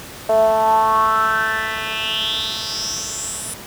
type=tone with band-pass filter sweep; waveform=10% pulse; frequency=220 Hz; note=A3; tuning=in tune; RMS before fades=-19 dBFS; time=0.29-3.54 s; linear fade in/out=5 ms; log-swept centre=600 to 9800 Hz; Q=6; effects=pink hiss -35 dBFS RMS until 3.66 s + high-pass 60 Hz 12 dB/octave